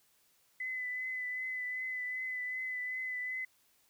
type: tone with vibrato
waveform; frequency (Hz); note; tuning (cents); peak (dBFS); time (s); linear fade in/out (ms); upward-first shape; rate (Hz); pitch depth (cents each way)
sine; 2013; B6; +33; -35; 0.6-3.45; 5; triangle; 2.6; 24
effects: white hiss -70 dBFS RMS until 3.89 s